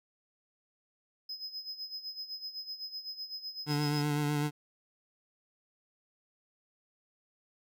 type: tone with tremolo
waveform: triangle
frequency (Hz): 5070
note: D#8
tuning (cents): +32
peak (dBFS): -35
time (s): 1.29-4.02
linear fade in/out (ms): 5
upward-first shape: sine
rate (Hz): 7.9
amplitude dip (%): 75
type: tone with vibrato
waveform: 25% pulse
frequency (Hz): 147.5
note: D3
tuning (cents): +8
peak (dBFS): -25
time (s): 3.66-4.51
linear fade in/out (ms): 50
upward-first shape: sine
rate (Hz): 7.9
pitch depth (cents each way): 26
effects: none